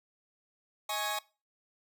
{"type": "tone cluster", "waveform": "sawtooth", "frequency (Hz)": [632, 833, 1107, 1663, 3800], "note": ["D#5", "G#5", "C#6", "G#6", "A#7"], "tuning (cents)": [27, 5, -3, 2, 33], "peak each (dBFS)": [-37, -32, -34, -39, -36], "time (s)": [0.89, 1.19], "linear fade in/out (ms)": 5, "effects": ["noise-tail reverb RT60 0.3 s tail -20 dB re dry"]}